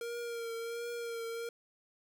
square tone with vibrato, 466.2 Hz, A#4, in tune, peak -38 dBFS, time 0.01-1.49 s, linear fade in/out 2 ms, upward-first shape triangle, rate 1.4 Hz, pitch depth 34 cents each way, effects none

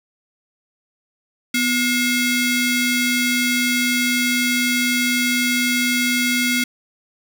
sawtooth ring-modulated tone, 1192 Hz, D6, 25 cents sharp, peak -10 dBFS, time 1.54-6.64 s, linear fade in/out 5 ms, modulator 944 Hz, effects none

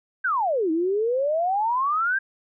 sine exponential two-way sweep, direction down then up, 1620 to 311.1 to 1620 Hz, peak -20 dBFS, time 0.24-2.19 s, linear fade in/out 10 ms, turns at 0.71 s, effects none

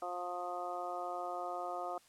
harmonic tone, 177.6 Hz, F3, 29 cents sharp, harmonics 2 / 3 / 4 / 5 / 6 / 7, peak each -47 / -45 / -40 / -50 / -49 / -44 dBFS, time 0.02-1.98 s, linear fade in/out 2 ms, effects white hiss -65 dBFS RMS until 2.08 s + low-pass 10000 Hz 12 dB/octave

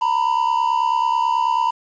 triangle tone pair together, 918.6 / 987.8 Hz, A#5 / B5, -26 / 0 cents, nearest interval minor second, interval 126 cents, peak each -17 dBFS, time 0.01-1.71 s, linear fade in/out 10 ms, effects resampled to 16000 Hz + 8-bit

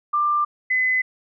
sine tone pair in turn, 1188 / 2025 Hz, D6 / B6, +20 / +43 cents, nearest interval major sixth, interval 923 cents, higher second, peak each -17 dBFS, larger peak neither, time 0.13-0.45 / 0.7-1.02 s, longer neither, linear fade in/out 10 ms, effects none

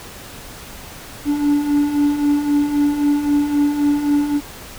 triangle beating tone pair, 287.5 / 291.3 Hz, D4 / D4, -37 / -14 cents, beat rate 3.8 Hz, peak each -20 / -13 dBFS, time 1.25-4.41 s, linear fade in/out 50 ms, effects pink hiss -36 dBFS RMS until 4.78 s

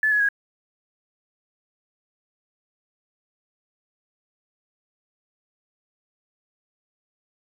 sine tone with pitch steps, 1732 / 1688.5 / 1646.2 Hz, A6 / G#6 / G#6, -28 / +28 / -16 cents, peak -17 dBFS, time 0.03-0.288 s, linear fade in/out 2 ms, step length 86 ms, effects 8-bit

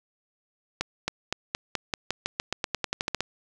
accelerating click train, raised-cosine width 0.2 ms, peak -9 dBFS, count 18, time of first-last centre 0.81-3.206 s, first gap 270 ms, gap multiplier 0.91, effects none

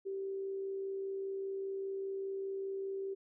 sine tone with amplitude modulation, 388.9 Hz, G4, 14 cents flat, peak -35 dBFS, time 0.05-3.15 s, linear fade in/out 20 ms, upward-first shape sine, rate 65 Hz, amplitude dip 25%, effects none

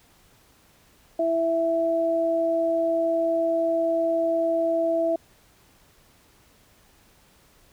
sine tone pair together, 330.5 / 661.4 Hz, E4 / E5, +5 / +6 cents, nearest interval octave, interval 1201 cents, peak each -27 / -21 dBFS, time 1.19-5.16 s, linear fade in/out 5 ms, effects pink hiss -58 dBFS RMS until 7.72 s

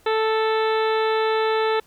harmonic tone, 440 Hz, A4, in tune, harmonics 1 / 2 / 3 / 4 / 5 / 6 / 7 / 8 / 9, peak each -20 / -25 / -28 / -31 / -35 / -36 / -41 / -36 / -37 dBFS, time 0.06-1.8 s, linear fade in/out 5 ms, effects pink hiss -56 dBFS RMS until 1.86 s

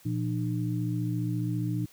sine tone cluster, 119.4 / 174.1 / 302.8 Hz, A#2 / F3 / D#4, +42 / -5 / -47 cents, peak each -29 / -33 / -33 dBFS, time 0.05-1.86 s, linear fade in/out 10 ms, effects white hiss -57 dBFS RMS until 1.92 s

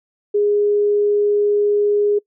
sine tone, 412.7 Hz, G#4, 11 cents flat, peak -13 dBFS, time 0.34-2.19 s, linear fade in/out 10 ms, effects noise-tail reverb RT60 0.1 s tail -24 dB re dry

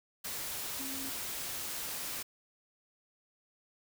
sine tone in noise, 269.2 Hz, C4, 49 cents sharp, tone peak -43 dBFS, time 0.79-1.1 s, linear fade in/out 10 ms, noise white, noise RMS -39 dBFS, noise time 0.24-2.23 s, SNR -7 dB, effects none

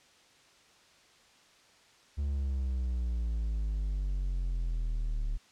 triangle exponential sweep, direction down, 72.4 to 35.98 Hz, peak -27 dBFS, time 2.17-5.38 s, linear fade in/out 20 ms, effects white hiss -61 dBFS RMS until 5.51 s + low-pass 6000 Hz 12 dB/octave

